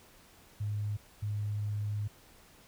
sine tone bursts at uneven times, 104.2 Hz, G#2, 6 cents sharp, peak -31 dBFS, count 2, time 0.6-0.97 / 1.22-2.08 s, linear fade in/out 10 ms, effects pink hiss -59 dBFS RMS until 2.67 s

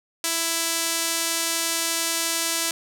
sawtooth tone with band-pass filter, 331.3 Hz, E4, 9 cents sharp, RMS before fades -25 dBFS, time 0.24-2.71 s, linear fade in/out 2 ms, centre 8400 Hz, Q 0.75, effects none

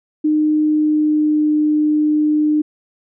sine tone with pitch glide, 305.5 to 302.7 Hz, D#4 to D#4, -32 to -48 cents, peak -12 dBFS, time 0.24-2.62 s, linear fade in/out 10 ms, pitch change -16 cents, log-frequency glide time 0.61-1.52 s, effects none

